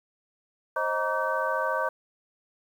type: tone cluster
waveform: sine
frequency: 531 / 625 / 940 / 1151 / 1534 Hz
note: C5 / D#5 / A#5 / D6 / G6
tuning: +25 / +8 / +14 / -35 / -38 cents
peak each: -31 dBFS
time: 0.76-1.89 s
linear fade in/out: 5 ms
effects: 9-bit